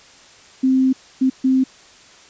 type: tone bursts at uneven times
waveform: sine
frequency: 261.6 Hz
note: C4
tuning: in tune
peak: -12 dBFS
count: 3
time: 0.63-0.93 / 1.21-1.3 / 1.44-1.64 s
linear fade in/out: 10 ms
effects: white hiss -46 dBFS RMS until 2.29 s + resampled to 16000 Hz